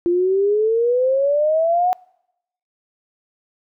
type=exponential sweep; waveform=sine; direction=up; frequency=342.8 to 740 Hz; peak=-14 dBFS; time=0.06-1.93 s; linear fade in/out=0 ms; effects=noise-tail reverb RT60 0.8 s tail -25 dB re dry